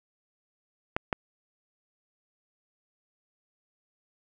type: clicks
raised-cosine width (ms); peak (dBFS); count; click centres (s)
0.5; -11 / -11; 2; 0.965 / 1.128
effects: none